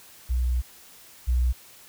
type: tone pair in turn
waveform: sine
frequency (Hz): 61.74 / 61.74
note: B1 / B1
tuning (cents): 0 / 0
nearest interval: unison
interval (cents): 0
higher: neither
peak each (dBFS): -21 / -19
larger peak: second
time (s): 0.29-0.62 / 1.27-1.53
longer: first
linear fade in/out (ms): 20
effects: white hiss -50 dBFS RMS until 1.88 s